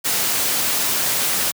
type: noise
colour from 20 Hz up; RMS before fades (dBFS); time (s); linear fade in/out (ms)
white; -20; 0.04-1.52; 20
effects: high-pass 100 Hz 12 dB/octave